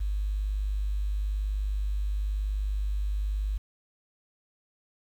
sine tone, 50.5 Hz, G#1, 48 cents flat, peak -26 dBFS, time 0-3.58 s, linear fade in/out 10 ms, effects 9-bit

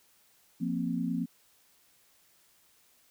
sine chord, F suspended fourth, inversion none, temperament just, 174.61 / 232.8 / 261.9 Hz, F3 / Bb3 / C4, 0 / -2 / +2 cents, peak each -33 dBFS, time 0.6-1.26 s, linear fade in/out 20 ms, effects white hiss -65 dBFS RMS until 3.1 s

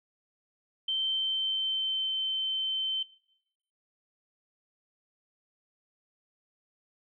sine tone with pitch glide, 3111 to 3088 Hz, G7 to G7, -14 to -27 cents, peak -27 dBFS, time 0.88-3.03 s, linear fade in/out 5 ms, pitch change -13 cents, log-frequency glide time 1-2.08 s, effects noise-tail reverb RT60 0.8 s tail -22 dB re dry

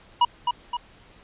square tone with echo, 967 Hz, B5, 37 cents flat, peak -15 dBFS, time 0.21-0.25 s, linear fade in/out 5 ms, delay 260 ms, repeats 2, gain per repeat -5 dB, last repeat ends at 0.77 s, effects pink hiss -52 dBFS RMS until 1.23 s + resampled to 8000 Hz

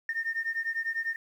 sine beating tone pair, 1816 / 1826 Hz, A#6 / A#6, -46 / -36 cents, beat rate 10 Hz, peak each -31 dBFS, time 0.09-1.16 s, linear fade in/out 2 ms, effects tanh soft clip ceiling -23 dBFS + 10-bit

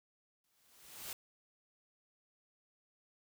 white noise with exponential growth, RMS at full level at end -42 dBFS, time 0.44-1.13 s, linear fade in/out 2 ms, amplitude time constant 150 ms, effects none

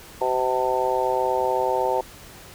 harmonic tone, 128 Hz, C3, 38 cents flat, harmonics 3 / 4 / 5 / 6 / 7, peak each -27 / -25 / -28 / -29 / -24 dBFS, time 0.21-2.01 s, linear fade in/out 5 ms, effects pink hiss -44 dBFS RMS until 2.54 s

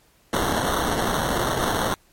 white noise with sample-and-hold, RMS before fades -23 dBFS, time 0.33-1.94 s, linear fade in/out 0 ms, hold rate 2450 Hz, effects pink hiss -59 dBFS RMS until 2.12 s + MP3 64 kbps

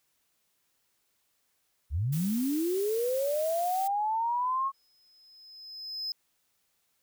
sine linear sweep, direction up, 62 to 1100 Hz, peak -26 dBFS, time 1.9-4.72 s, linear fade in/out 50 ms
blue noise, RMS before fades -41 dBFS, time 2.12-3.88 s, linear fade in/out 10 ms
triangle tone with exponential growth, 5100 Hz, D#8, 42 cents sharp, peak -29 dBFS, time 4.74-6.12 s, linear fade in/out 1 ms, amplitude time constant 300 ms
effects white hiss -74 dBFS RMS until 7.02 s

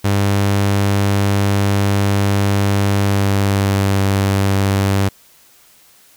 sawtooth tone with pitch glide, 100 to 98.11 Hz, G2 to G2, +35 to +2 cents, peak -9 dBFS, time 0.04-5.09 s, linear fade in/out 10 ms, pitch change -33 cents, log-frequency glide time 3.02-3.91 s, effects white hiss -49 dBFS RMS until 6.16 s

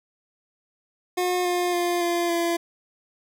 25% pulse tone with pitch steps, 360.4 / 355.2 / 350.1 / 345.1 / 340.2 Hz, F#4 / F4 / F4 / F4 / F4, -45 / +29 / +4 / -21 / -45 cents, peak -18 dBFS, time 1.17-2.57 s, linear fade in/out 10 ms, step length 280 ms, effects none

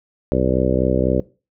harmonic tone, 64 Hz, C2, 38 cents flat, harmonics 1 / 2 / 3 / 4 / 5 / 6 / 7 / 8 / 9, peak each -24 / -24 / -24 / -24 / -24 / -24 / -24 / -24 / -24 dBFS, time 0.32-1.2 s, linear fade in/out 0 ms, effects noise-tail reverb RT60 0.3 s tail -19 dB re dry

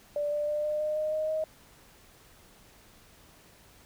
sine tone with pitch steps, 586 / 591.8 / 597.6 / 603.5 / 609.5 / 615.5 / 621.6 / 627.7 Hz, D5 / D5 / D5 / D5 / D#5 / D#5 / D#5 / D#5, -4 / +13 / +30 / +47 / -36 / -19 / -2 / +15 cents, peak -27 dBFS, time 0.16-1.44 s, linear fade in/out 2 ms, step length 160 ms, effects pink hiss -57 dBFS RMS until 3.85 s

